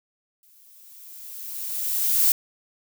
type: noise with exponential growth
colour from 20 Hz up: violet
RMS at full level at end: -17 dBFS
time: 0.43-2.32 s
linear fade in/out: 1 ms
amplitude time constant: 410 ms
effects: none

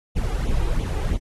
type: noise with flanger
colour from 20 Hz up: brown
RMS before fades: -22 dBFS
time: 0.15-1.18 s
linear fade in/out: 20 ms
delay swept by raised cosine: 0.29 to 2.49 ms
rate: 3 Hz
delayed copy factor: +0.95
effects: AAC 32 kbps

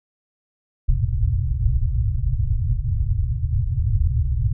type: low-pass noise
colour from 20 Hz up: white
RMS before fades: -20 dBFS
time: 0.88-4.53 s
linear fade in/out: 5 ms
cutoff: 130 Hz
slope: 96 dB/octave
effects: none

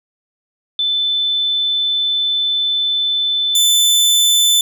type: tone pair in turn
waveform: sine / sawtooth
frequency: 3520 / 3520 Hz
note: A7 / A7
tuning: 0 / 0 cents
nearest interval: unison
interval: 0 cents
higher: neither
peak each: -14 / -7 dBFS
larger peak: second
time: 0.79-3.55 / 3.55-4.61 s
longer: first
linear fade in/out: 2 ms
effects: none

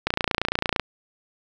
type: click train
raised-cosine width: 0.3 ms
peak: -5 dBFS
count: 22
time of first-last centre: 0.07-0.797 s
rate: 28.9 Hz
effects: none

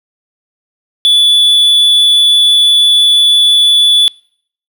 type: tone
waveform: triangle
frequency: 3451 Hz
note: A7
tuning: 34 cents flat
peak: -3 dBFS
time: 1.05-4.08 s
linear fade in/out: 0 ms
effects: noise-tail reverb RT60 0.6 s tail -25 dB re dry

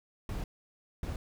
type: noise bursts at uneven times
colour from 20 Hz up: brown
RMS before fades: -36 dBFS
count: 2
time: 0.29-0.44 / 1.03-1.16 s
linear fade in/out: 2 ms
effects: none

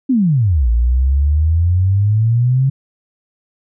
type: exponential two-way sweep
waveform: sine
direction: down then up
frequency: 277.2 to 56.2 to 137 Hz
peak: -10 dBFS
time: 0.09-2.7 s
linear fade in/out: 10 ms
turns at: 0.69 s
effects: none

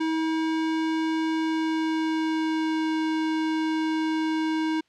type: tone with pitch glide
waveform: square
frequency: 320 to 316.5 Hz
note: D#4 to D#4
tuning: +49 to +30 cents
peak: -24 dBFS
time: 0-4.81 s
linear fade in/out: 10 ms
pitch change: -19 cents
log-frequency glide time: 1.33-2.97 s
effects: white hiss -66 dBFS RMS until 4.88 s + low-pass 4000 Hz 12 dB/octave

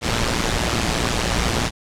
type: noise with amplitude modulation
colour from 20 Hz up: pink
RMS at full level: -17 dBFS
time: 0.01-1.71 s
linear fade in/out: 50 ms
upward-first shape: sine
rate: 117 Hz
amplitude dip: 75%
effects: low-pass 7000 Hz 12 dB/octave

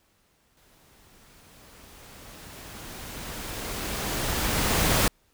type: noise with exponential growth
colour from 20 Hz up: pink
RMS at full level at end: -21 dBFS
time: 0.57-5.08 s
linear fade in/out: 2 ms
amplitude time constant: 980 ms
effects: pink hiss -66 dBFS RMS until 5.33 s

